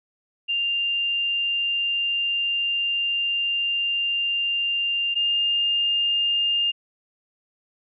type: tone pair in turn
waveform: sine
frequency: 2794 / 2812 Hz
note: F7 / F7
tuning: 0 / +11 cents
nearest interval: unison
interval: 11 cents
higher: second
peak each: -21 / -19 dBFS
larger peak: second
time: 0.48-5.15 / 5.15-6.72 s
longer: first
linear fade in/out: 20 ms
effects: none